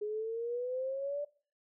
sine exponential sweep, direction up, 415.3 to 587.3 Hz, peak -33 dBFS, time 0.01-1.25 s, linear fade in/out 10 ms, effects noise-tail reverb RT60 0.4 s tail -19 dB re dry

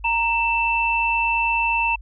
sine tone pair together, 928.6 / 2660 Hz, A#5 / E7, -7 / +15 cents, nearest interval octave + tritone, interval 1822 cents, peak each -21 / -20 dBFS, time 0.04-1.96 s, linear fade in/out 10 ms, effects added 50 Hz sine -36 dBFS peak until 2.01 s

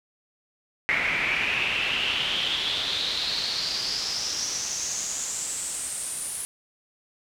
brown noise with band-pass filter sweep, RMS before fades -28 dBFS, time 0.89-6.45 s, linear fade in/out 0 ms, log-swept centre 2100 to 10000 Hz, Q 6.4, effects none

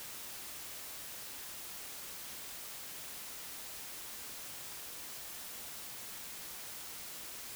silence, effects white hiss -46 dBFS RMS until 7.55 s

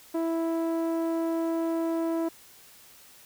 sawtooth tone with low-pass filter, 329.6 Hz, E4, in tune, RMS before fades -28 dBFS, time 0.14-2.29 s, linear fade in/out 10 ms, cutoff 800 Hz, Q 0.86, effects white hiss -53 dBFS RMS until 3.25 s

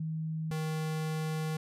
sine / square tone pair in turn, 158.8 / 156.98 Hz, D#3 / D#3, +36 / +16 cents, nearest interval unison, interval 20 cents, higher first, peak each -32 / -32 dBFS, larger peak neither, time 0-0.51 / 0.51-1.57 s, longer second, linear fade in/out 5 ms, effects resampled to 32000 Hz

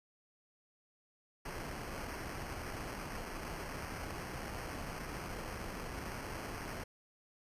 pink noise with sample-and-hold, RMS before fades -43 dBFS, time 1.45-6.84 s, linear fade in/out 5 ms, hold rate 3675 Hz, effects resampled to 32000 Hz

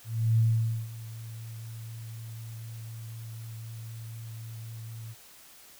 sine tone with ADSR envelope, 113 Hz, A2, 47 cents sharp, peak -19 dBFS, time 0.04-5.15 s, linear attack 340 ms, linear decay 500 ms, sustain -19 dB, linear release 38 ms, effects white hiss -53 dBFS RMS until 5.79 s

